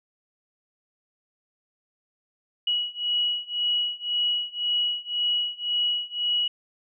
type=beating tone pair; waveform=sine; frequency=2917 / 2918.9 Hz; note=F#7 / F#7; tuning=-25 / -24 cents; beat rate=1.9 Hz; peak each=-27 / -26 dBFS; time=2.67-6.48 s; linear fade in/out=5 ms; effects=none